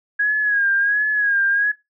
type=tone with vibrato; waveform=sine; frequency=1651 Hz; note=G#6; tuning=11 cents flat; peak=-15 dBFS; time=0.19-1.72 s; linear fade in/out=10 ms; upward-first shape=sine; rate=1.4 Hz; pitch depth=63 cents each way; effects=noise-tail reverb RT60 0.2 s tail -20 dB re dry